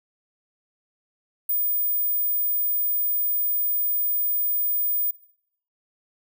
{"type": "tone", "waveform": "sine", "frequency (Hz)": 15020, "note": "A#9", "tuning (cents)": 12, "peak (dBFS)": -20, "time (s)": [1.49, 5.11], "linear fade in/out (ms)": 5, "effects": ["noise-tail reverb RT60 0.7 s tail -22 dB re dry"]}